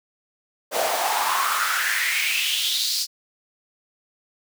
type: noise with high-pass filter sweep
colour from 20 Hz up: pink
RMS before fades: -23 dBFS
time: 0.71-3.07 s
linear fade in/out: 50 ms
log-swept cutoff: 570 to 5000 Hz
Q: 4.7
effects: none